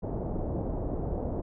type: low-pass noise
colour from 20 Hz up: pink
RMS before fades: -32 dBFS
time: 0.02-1.42 s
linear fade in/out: 20 ms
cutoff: 700 Hz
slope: 24 dB/octave
effects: none